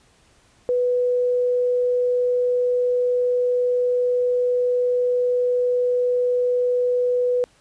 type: tone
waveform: sine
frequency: 493.9 Hz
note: B4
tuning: in tune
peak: -17 dBFS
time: 0.69-7.44 s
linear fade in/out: 0 ms
effects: pink hiss -57 dBFS RMS until 7.6 s + resampled to 22050 Hz